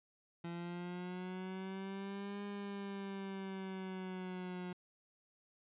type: linear two-way sweep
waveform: 30% pulse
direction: up then down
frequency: 169.7 to 203.1 to 179.3 Hz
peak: -39 dBFS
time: 0.44-4.73 s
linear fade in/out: 5 ms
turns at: 2.44 s
effects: resampled to 8000 Hz